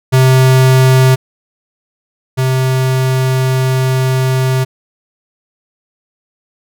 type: tone pair in turn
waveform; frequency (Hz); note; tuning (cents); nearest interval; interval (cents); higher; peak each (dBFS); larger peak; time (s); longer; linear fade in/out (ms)
square; 130.4 / 130.4; C3 / C3; -5 / -5; unison; 0; neither; -6 / -11; first; 0.12-1.16 / 2.37-4.65; second; 20
effects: none